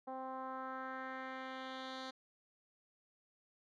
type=tone with low-pass filter sweep; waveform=10% pulse; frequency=261.6 Hz; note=C4; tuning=in tune; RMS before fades=-45 dBFS; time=0.07-2.11 s; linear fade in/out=10 ms; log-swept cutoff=790 to 4500 Hz; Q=2.2; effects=none